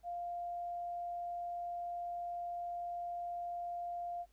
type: tone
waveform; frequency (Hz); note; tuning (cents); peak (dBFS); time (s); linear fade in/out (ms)
sine; 698.5; F5; 0; -38; 0.03-4.26; 50
effects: added 50 Hz sine -66 dBFS peak until 4.32 s + pink hiss -75 dBFS RMS until 4.32 s